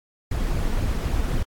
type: noise with flanger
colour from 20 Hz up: brown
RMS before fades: -23 dBFS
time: 0.31-1.43 s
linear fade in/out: 5 ms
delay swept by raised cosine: 0.42 to 4.72 ms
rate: 3.8 Hz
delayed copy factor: +0.5
effects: AAC 64 kbps